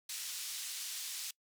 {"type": "band-pass noise", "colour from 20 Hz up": "pink", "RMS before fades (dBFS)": -42, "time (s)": [0.09, 1.31], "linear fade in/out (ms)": 5, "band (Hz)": [3900, 12000], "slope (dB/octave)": 12, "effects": ["noise-tail reverb RT60 0.1 s tail -23 dB re dry"]}